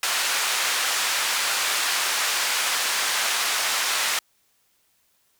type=band-pass noise; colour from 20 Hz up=pink; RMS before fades=-24 dBFS; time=0.03-4.19 s; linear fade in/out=2 ms; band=1200 to 10000 Hz; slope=12 dB/octave; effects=white hiss -66 dBFS RMS until 5.39 s